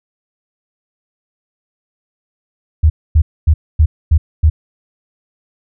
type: tone bursts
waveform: sine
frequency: 77.78 Hz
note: D#2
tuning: in tune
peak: -5 dBFS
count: 6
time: 2.83-4.5 s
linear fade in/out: 10 ms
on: 70 ms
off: 250 ms
effects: none